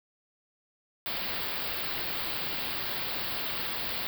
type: band-stop noise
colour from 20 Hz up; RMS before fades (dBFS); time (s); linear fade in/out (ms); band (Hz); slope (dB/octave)
white; -33; 1.06-4.07; 0; 4900 to 15000; 96
effects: none